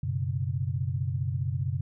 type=chord; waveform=sine; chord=F# suspended fourth; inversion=none; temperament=equal with one note detuned; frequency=94.06 / 123.47 / 138.59 Hz; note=F#2 / B2 / C#3; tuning=+29 / 0 / 0 cents; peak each=-31 dBFS; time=0.03-1.81 s; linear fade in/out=5 ms; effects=none